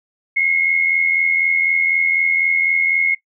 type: tone pair together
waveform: sine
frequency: 2085 / 2169 Hz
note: C7 / C#7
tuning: -7 / -38 cents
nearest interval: minor second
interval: 69 cents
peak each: -22 / -14 dBFS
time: 0.36-3.15 s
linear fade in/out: 10 ms
effects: noise-tail reverb RT60 0.1 s tail -17 dB re dry